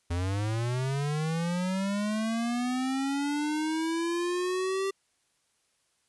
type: linear sweep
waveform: square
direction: up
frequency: 83.9 to 392 Hz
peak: -28 dBFS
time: 0.1-4.91 s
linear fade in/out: 10 ms
effects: white hiss -72 dBFS RMS until 6.08 s + resampled to 24000 Hz